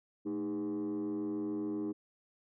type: tone with frequency modulation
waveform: sine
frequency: 311.1 Hz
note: D#4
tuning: in tune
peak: -31 dBFS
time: 0.25-1.93 s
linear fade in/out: 20 ms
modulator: 93 Hz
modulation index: 0.85
effects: tanh soft clip ceiling -32 dBFS